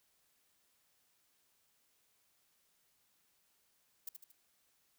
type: noise with echo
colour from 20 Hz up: violet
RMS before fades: -42 dBFS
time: 4.07-4.09 s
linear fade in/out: 5 ms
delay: 76 ms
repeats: 3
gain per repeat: -6 dB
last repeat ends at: 4.318 s
effects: white hiss -75 dBFS RMS until 4.98 s